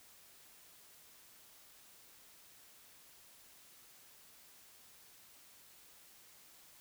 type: silence
effects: white hiss -61 dBFS RMS until 6.8 s